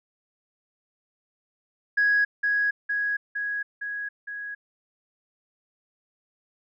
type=tone with echo; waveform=sine; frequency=1661.2 Hz; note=G#6; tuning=in tune; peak=-17 dBFS; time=1.97-2.25 s; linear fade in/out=10 ms; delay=460 ms; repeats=5; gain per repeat=-3 dB; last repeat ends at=4.55 s; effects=tanh soft clip ceiling -14 dBFS